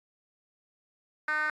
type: tone with band-pass filter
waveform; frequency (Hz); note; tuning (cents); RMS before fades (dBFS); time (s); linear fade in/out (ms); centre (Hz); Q
10% pulse; 305.2; D#4; -33; -29; 1.28-1.5; 2; 1600; 4.5
effects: AAC 64 kbps